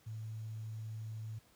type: tone with quantisation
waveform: sine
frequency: 110 Hz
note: A2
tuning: in tune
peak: -40 dBFS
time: 0.06-1.39 s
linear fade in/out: 10 ms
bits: 11
effects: pink hiss -67 dBFS RMS until 1.55 s + high-pass 60 Hz 12 dB/octave